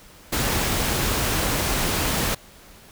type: noise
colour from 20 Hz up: pink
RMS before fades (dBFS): -23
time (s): 0.32-2.35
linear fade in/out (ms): 10
effects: pink hiss -48 dBFS RMS until 2.91 s